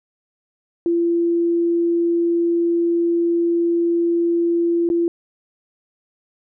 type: tone with dropouts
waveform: sine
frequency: 340.4 Hz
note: F4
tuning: 44 cents flat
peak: -15 dBFS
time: 0.86-5.08 s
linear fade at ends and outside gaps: 1 ms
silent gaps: 4.89-4.9 s
effects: none